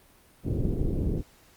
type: low-pass noise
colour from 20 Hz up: pink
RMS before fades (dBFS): -27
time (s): 0.43-1.23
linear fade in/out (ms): 50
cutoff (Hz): 390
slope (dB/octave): 24
effects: pink hiss -58 dBFS RMS until 1.56 s + Opus 32 kbps